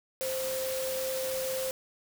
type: tone in noise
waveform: sine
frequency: 523.3 Hz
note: C5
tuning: in tune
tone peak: -31 dBFS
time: 0.21-1.71 s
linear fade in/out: 0 ms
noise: white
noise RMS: -37 dBFS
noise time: 0.21-1.71 s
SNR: +3 dB
effects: none